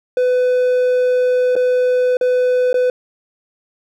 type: tone with dropouts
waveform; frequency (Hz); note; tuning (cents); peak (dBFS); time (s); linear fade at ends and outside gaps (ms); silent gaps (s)
triangle; 501; B4; +25; -10; 0.17-2.9; 2; 1.555-1.563 / 2.17-2.211 / 2.73-2.742
effects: none